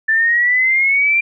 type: exponential sweep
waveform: sine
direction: up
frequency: 1760 to 2383 Hz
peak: -11 dBFS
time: 0.08-1.21 s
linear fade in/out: 10 ms
effects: none